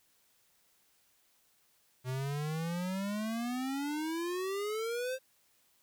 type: exponential sweep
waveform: square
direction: up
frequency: 125.6 to 530 Hz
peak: -34 dBFS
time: 2.04-5.19 s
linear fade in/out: 50 ms
effects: white hiss -70 dBFS RMS until 5.82 s